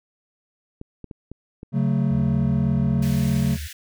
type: clicks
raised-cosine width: 3 ms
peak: -23 dBFS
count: 6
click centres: 0.814 / 1.043 / 1.112 / 1.316 / 1.631 / 2.199 s
type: chord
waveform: triangle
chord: F# minor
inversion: second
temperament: just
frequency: 138.75 / 185 / 222 Hz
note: C#3 / F#3 / A3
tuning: +2 / 0 / +16 cents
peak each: -19 / -22 / -22 dBFS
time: 1.72-3.58 s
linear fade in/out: 50 ms
type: tone with vibrato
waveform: sine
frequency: 76.8 Hz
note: D#2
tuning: 22 cents flat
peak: -29 dBFS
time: 2.1-3.68 s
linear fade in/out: 20 ms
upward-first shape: triangle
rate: 8.4 Hz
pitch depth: 120 cents each way
type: high-pass noise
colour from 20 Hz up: pink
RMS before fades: -39 dBFS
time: 3.02-3.73 s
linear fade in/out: 5 ms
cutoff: 1500 Hz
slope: 96 dB/octave
effects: none